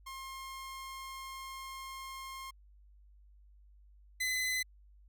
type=tone pair in turn; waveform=sawtooth; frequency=1067 / 2022 Hz; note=C6 / B6; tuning=+34 / +40 cents; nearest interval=major seventh; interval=1106 cents; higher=second; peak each=-39 / -28 dBFS; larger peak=second; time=0.06-2.51 / 4.2-4.63 s; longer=first; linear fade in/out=10 ms; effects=added 50 Hz sine -57 dBFS peak until 5.08 s